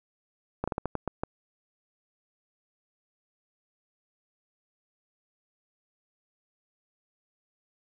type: slowing click train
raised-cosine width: 1 ms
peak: -15 dBFS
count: 8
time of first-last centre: 0.64-1.235 s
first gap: 36 ms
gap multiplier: 1.28
effects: none